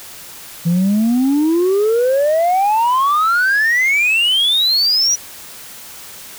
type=exponential sweep; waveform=sine; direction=up; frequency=164.81 to 5920 Hz; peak=-9 dBFS; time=0.65-5.16 s; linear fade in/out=20 ms; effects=tanh soft clip ceiling -10 dBFS + white hiss -35 dBFS RMS until 6.38 s